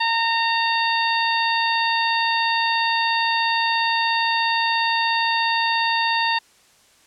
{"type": "harmonic tone", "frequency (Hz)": 917, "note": "A#5", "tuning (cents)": -29, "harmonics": [1, 2, 3, 4, 5], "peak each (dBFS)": [-21, -24, -26, -27, -28], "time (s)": [0, 6.39], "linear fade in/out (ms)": 10, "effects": ["white hiss -55 dBFS RMS until 7.06 s", "low-pass 9000 Hz 12 dB/octave"]}